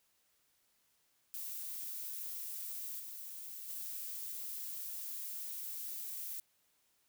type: noise with level steps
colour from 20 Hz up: violet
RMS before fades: -43 / -47 / -43 dBFS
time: 1.34-6.4 s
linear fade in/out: 0 ms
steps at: 2.99 / 3.68 s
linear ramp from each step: 10 ms
effects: white hiss -75 dBFS RMS until 7.08 s